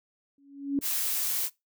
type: tone with exponential growth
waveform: sine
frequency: 279.7 Hz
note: C#4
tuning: 16 cents sharp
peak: -21 dBFS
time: 0.38-0.79 s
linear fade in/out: 2 ms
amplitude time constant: 89 ms
type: noise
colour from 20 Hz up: blue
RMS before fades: -29 dBFS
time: 0.81-1.5 s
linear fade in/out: 50 ms
effects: noise-tail reverb RT60 0.2 s tail -22 dB re dry